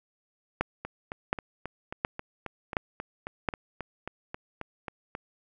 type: two click trains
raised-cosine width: 0.5 ms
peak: -10 / -20 dBFS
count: 5 / 17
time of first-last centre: 0.61-3.488 / 0.85-5.151 s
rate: 1.39 / 3.72 Hz
effects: none